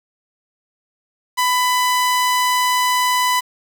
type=tone; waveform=sawtooth; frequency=998 Hz; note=B5; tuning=18 cents sharp; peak=-11 dBFS; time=1.37-3.41 s; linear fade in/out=20 ms; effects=7-bit